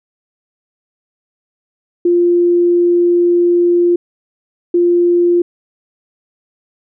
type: tone bursts at uneven times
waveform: sine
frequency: 348.7 Hz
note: F4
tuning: 3 cents flat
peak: -8 dBFS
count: 2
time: 2.05-3.96 / 4.74-5.42 s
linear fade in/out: 5 ms
effects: none